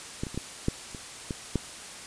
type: clicks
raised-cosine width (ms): 3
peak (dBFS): -17 / -24 / -26 / -17 / -11 / -26 / -18 / -12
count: 8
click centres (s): 0.235 / 0.268 / 0.345 / 0.376 / 0.684 / 0.948 / 1.308 / 1.557
effects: white hiss -42 dBFS RMS until 2.06 s + resampled to 22050 Hz